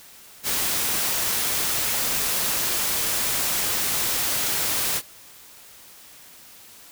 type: noise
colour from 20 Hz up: white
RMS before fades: -24 dBFS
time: 0.43-5.02 s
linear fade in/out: 50 ms
effects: white hiss -47 dBFS RMS until 6.91 s